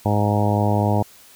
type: harmonic tone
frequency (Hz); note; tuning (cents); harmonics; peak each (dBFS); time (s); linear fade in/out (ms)
103.83; G#2; 0; 1 / 2 / 3 / 4 / 5 / 6 / 7 / 8 / 9; -19 / -23 / -27 / -29 / -28 / -27 / -27 / -27 / -29; 0.05-1.03; 10
effects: white hiss -48 dBFS RMS until 1.35 s